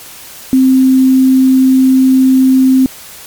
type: tone with quantisation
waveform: sine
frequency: 261.6 Hz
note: C4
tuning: in tune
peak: -4 dBFS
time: 0.53-2.86 s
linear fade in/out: 0 ms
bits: 5
effects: white hiss -32 dBFS RMS until 3.26 s + MP3 96 kbps